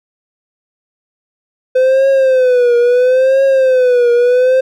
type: tone with vibrato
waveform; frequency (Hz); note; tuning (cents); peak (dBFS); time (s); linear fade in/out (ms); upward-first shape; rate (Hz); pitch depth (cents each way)
triangle; 509; C5; -48; -5; 1.75-4.61; 10; triangle; 0.74; 120
effects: none